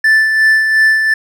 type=tone with tremolo; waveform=triangle; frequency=1760 Hz; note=A6; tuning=in tune; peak=-4 dBFS; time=0.04-1.14 s; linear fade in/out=5 ms; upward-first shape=sine; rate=2.8 Hz; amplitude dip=45%; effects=none